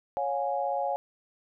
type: chord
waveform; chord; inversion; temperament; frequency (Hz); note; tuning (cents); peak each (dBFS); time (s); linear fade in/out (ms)
sine; Db major; none; equal with one note detuned; 554.4 / 714.4 / 830.6; Db5 / F5 / Ab5; 0 / +39 / 0; -31; 0.17-0.96; 0
effects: none